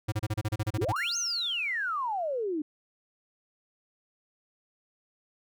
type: tone bursts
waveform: square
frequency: 106.9 Hz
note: A2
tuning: 49 cents flat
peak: -27 dBFS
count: 12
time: 0.08-0.925 s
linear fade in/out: 10 ms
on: 42 ms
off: 31 ms
type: exponential two-way sweep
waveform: sine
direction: up then down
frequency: 289.7 to 6600 to 289.7 Hz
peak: -28 dBFS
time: 0.78-2.62 s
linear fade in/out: 5 ms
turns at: 1.17 s
type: tone with exponential decay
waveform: sawtooth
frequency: 1396.9 Hz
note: F6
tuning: in tune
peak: -32 dBFS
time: 0.96-2.44 s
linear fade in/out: 2 ms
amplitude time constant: 320 ms
effects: none